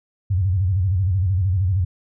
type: tone with vibrato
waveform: sine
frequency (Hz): 93.3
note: F#2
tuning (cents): +15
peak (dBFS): -16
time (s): 0.3-1.85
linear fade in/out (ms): 10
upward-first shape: square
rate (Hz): 13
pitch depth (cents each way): 120
effects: none